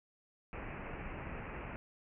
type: low-pass noise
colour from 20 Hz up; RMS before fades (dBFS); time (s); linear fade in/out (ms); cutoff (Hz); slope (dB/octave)
pink; -44; 0.53-1.76; 0; 2700; 96
effects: none